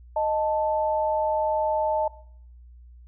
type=tone pair together; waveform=sine; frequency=620.8 / 880 Hz; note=D#5 / A5; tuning=-4 / 0 cents; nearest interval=tritone; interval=604 cents; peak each=-24 dBFS; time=0.16-2.08 s; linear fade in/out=5 ms; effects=noise-tail reverb RT60 0.6 s tail -20 dB re dry + added 60 Hz sine -45 dBFS peak until 3.07 s